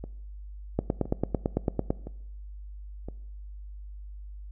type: two click trains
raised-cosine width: 2 ms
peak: -24 / -11 dBFS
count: 4 / 11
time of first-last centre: 0.04-3.086 / 0.79-1.905 s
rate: 0.985 / 8.97 Hz
effects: noise-tail reverb RT60 0.8 s tail -20 dB re dry + added 50 Hz sine -39 dBFS peak until 4.51 s